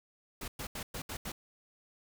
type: noise bursts at uneven times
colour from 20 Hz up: pink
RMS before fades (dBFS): -40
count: 6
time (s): 0.41-0.48 / 0.59-0.67 / 0.75-0.83 / 0.94-1.02 / 1.09-1.17 / 1.25-1.32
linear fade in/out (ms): 5
effects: none